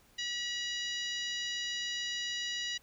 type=harmonic tone with a mistuned harmonic; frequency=967 Hz; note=B5; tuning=37 cents flat; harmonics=2 / 3 / 4 / 5 / 6 / 7; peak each=-40 / -38 / -40 / -44 / -45 / -48 dBFS; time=0.18-2.78 s; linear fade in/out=10 ms; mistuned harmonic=7; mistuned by=+37 cents; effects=pink hiss -64 dBFS RMS until 2.82 s